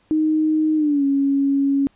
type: tone with pitch glide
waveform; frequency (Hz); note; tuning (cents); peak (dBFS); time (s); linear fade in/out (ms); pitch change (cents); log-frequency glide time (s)
sine; 311.1 to 277.2; D#4 to C#4; 0 to 0; -15; 0.11-1.87; 0; -200; 0.76-1.04
effects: pink hiss -60 dBFS RMS until 1.95 s + resampled to 8000 Hz